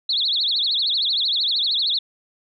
sine tone with vibrato, 3833 Hz, A#7, 47 cents sharp, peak -18 dBFS, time 0.09-1.99 s, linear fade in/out 5 ms, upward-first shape triangle, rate 13 Hz, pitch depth 290 cents each way, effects none

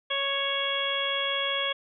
harmonic tone, 554.4 Hz, C#5, in tune, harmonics 1 / 2 / 3 / 4 / 5 / 6, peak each -33 / -34 / -35 / -34 / -35 / -29 dBFS, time 0.1-1.73 s, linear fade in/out 10 ms, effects none

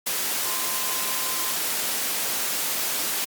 sine tone in noise, 1036 Hz, C6, 17 cents flat, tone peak -36 dBFS, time 0.45-1.52 s, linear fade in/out 10 ms, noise white, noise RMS -26 dBFS, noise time 0.06-3.25 s, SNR -13 dB, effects high-pass 200 Hz 12 dB/octave + Opus 48 kbps

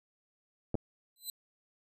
clicks, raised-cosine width 2 ms, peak -19 dBFS, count 2, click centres 0.744 / 0.753 s
5% pulse tone with exponential growth, 4031 Hz, B7, 35 cents sharp, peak -26 dBFS, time 1.16-1.3 s, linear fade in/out 2 ms, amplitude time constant 30 ms
effects resampled to 32000 Hz

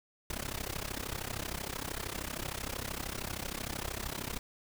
pink noise with amplitude modulation, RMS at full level -35 dBFS, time 0.3-4.39 s, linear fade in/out 2 ms, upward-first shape sine, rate 33 Hz, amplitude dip 90%, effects none

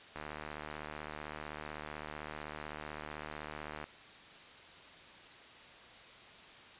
click train, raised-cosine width 0.5 ms, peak -27 dBFS, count 280, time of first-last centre 0.16-3.841 s, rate 75.8 Hz, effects white hiss -54 dBFS RMS until 6.79 s + resampled to 8000 Hz

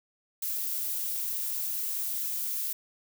violet noise, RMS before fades -32 dBFS, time 0.42-2.73 s, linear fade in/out 5 ms, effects none

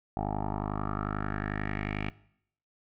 10% pulse tone with low-pass filter sweep, 51.2 Hz, G#1, 24 cents flat, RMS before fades -33 dBFS, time 0.17-2.1 s, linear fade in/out 0 ms, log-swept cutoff 770 to 2500 Hz, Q 4.6, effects noise-tail reverb RT60 0.7 s tail -21 dB re dry

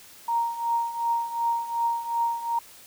sine tone with tremolo, 932.3 Hz, A#5, in tune, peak -20 dBFS, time 0.28-2.59 s, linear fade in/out 5 ms, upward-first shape triangle, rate 2.7 Hz, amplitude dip 80%, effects white hiss -49 dBFS RMS until 2.86 s

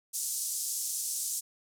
pink band-pass noise, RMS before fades -34 dBFS, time 0.13-1.41 s, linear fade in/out 20 ms, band 6200 to 12000 Hz, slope 24 dB/octave, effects none

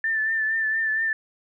sine tone with vibrato, 1773 Hz, A6, 13 cents sharp, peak -21 dBFS, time 0.04-1.13 s, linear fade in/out 2 ms, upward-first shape triangle, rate 4.3 Hz, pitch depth 41 cents each way, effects none

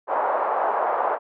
pink band-pass noise, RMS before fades -23 dBFS, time 0.07-1.19 s, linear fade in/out 50 ms, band 590 to 1100 Hz, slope 24 dB/octave, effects none

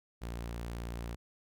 sawtooth tone, 58.27 Hz, A#1, in tune, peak -34 dBFS, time 0.21-1.16 s, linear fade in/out 20 ms, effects none

